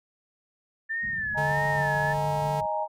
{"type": "tone with vibrato", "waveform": "sine", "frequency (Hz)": 1772, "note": "A6", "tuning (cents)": 12, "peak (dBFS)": -27, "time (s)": [0.89, 2.14], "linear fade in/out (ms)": 20, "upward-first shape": "sine", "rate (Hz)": 1.6, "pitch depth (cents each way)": 84}
{"type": "low-pass noise", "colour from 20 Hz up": "white", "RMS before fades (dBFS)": -43, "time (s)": [1.02, 2.67], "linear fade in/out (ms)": 20, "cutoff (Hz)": 230, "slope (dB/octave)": 96}
{"type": "chord", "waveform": "sine", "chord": "D# suspended fourth", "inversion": "none", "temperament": "equal", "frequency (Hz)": [622.3, 830.6, 932.3], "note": ["D#5", "G#5", "A#5"], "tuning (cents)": [0, 0, 0], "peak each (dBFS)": -30, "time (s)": [1.34, 2.88], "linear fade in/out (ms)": 50}
{"type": "tone with pitch glide", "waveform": "square", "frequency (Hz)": [145.7, 147.14], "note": ["D3", "D3"], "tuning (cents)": [-13, 4], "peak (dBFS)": -30, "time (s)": [1.37, 2.61], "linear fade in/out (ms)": 10, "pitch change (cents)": 17, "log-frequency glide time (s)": [1.94, 2.23]}
{"effects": []}